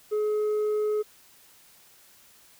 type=tone with tanh clipping; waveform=sine; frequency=424 Hz; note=G#4; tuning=36 cents sharp; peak=-24 dBFS; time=0.11-1.03 s; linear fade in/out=20 ms; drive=3 dB; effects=white hiss -56 dBFS RMS until 2.59 s